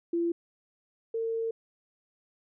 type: tone pair in turn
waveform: sine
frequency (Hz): 340 / 453.8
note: F4 / A#4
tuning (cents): -46 / -47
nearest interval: perfect fourth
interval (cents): 499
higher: second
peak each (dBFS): -25 / -28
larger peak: first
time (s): 0.13-0.32 / 1.14-1.51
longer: second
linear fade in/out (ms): 5
effects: none